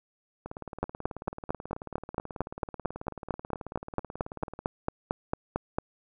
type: two click trains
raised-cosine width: 1 ms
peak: -24 / -13 dBFS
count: 77 / 23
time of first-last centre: 0.46-4.59 / 0.83-5.785 s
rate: 18.4 / 4.44 Hz
effects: none